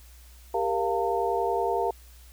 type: tone cluster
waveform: sine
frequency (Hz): 398.1 / 468.8 / 695 / 900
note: G4 / A#4 / F5 / A5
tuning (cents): +27 / +10 / -9 / +39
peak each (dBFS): -29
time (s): 0.54-1.91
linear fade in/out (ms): 5
effects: added 60 Hz sine -48 dBFS peak until 2.32 s + white hiss -56 dBFS RMS until 2.32 s